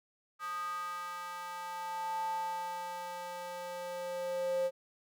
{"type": "tone with high-pass filter sweep", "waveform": "square", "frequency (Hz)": 176.8, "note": "F3", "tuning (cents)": 22, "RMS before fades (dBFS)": -38, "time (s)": [0.39, 4.71], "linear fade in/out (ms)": 50, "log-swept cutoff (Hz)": [1300, 530], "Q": 8.3, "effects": []}